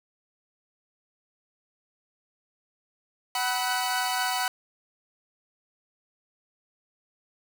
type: tone cluster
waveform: sawtooth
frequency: 749 / 982 / 1287 / 1494 / 4468 Hz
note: F#5 / B5 / E6 / F#6 / C#8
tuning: +21 / -10 / -42 / +16 / +13 cents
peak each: -25 / -27 / -33 / -30 / -33 dBFS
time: 3.35-4.48 s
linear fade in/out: 2 ms
effects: none